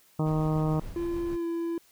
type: harmonic tone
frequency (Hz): 155.56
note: D#3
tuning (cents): 0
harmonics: 1 / 2 / 3 / 4 / 5 / 6 / 7 / 8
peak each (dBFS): -25 / -31 / -35 / -37 / -39 / -41 / -42 / -43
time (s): 0.19-0.8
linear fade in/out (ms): 5
type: noise with tremolo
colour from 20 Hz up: brown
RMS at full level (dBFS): -38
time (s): 0.25-1.37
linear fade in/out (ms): 20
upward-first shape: triangle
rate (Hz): 6.8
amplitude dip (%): 35
type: tone with pitch glide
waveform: triangle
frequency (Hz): 342.2 to 335.9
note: F4 to E4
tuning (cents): -35 to +33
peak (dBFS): -26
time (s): 0.96-1.78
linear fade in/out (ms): 2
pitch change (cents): -32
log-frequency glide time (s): 1.36-1.45
effects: white hiss -61 dBFS RMS until 1.91 s